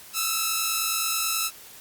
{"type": "tone pair together", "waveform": "5% pulse", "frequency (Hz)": [1292.7, 1342], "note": ["E6", "E6"], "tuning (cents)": [-34, 31], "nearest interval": "minor second", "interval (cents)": 65, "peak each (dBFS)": -15, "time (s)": [0.13, 1.51], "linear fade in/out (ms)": 50, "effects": ["white hiss -46 dBFS RMS until 1.8 s", "Opus 48 kbps"]}